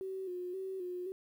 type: tone with vibrato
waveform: sine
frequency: 370 Hz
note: F#4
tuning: in tune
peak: -37 dBFS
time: 0.01-1.12 s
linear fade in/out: 0 ms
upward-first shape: square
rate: 1.9 Hz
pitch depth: 51 cents each way
effects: 11-bit